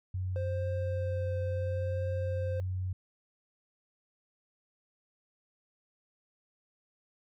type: tone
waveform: sine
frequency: 92.6 Hz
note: F#2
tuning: 2 cents sharp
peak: -31 dBFS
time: 0.14-2.93 s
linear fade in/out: 5 ms
type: tone with vibrato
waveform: triangle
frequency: 523.3 Hz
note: C5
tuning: in tune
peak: -33 dBFS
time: 0.36-2.6 s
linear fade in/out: 0 ms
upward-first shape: triangle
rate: 0.72 Hz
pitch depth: 16 cents each way
effects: none